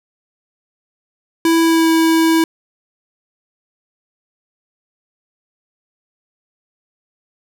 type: tone with pitch glide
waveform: square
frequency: 329.6 to 325.6 Hz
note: E4 to E4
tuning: 0 to -21 cents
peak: -11 dBFS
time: 1.45-2.44 s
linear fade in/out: 2 ms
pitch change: -21 cents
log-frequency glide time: 1.62-1.89 s
effects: none